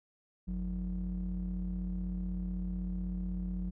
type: ring-modulated tone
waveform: triangle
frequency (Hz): 66.5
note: C2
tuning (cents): +29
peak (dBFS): -28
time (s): 0.47-3.71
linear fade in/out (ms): 20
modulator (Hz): 115
effects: none